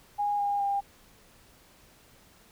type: tone with pitch steps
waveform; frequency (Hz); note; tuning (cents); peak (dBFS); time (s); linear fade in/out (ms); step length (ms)
sine; 821 / 810.6 / 800.4; G#5 / G#5 / G5; -20 / -42 / +36; -25; 0.18-0.81; 20; 210
effects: pink hiss -58 dBFS RMS until 2.51 s